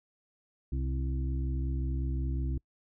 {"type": "harmonic tone with a mistuned harmonic", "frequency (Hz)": 65.41, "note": "C2", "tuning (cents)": 0, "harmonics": [1, 2, 4, 5], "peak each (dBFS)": [-30, -36, -42, -44], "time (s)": [0.72, 2.58], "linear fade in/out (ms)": 5, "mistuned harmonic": 5, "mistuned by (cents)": 16, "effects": ["noise-tail reverb RT60 0.1 s tail -25 dB re dry"]}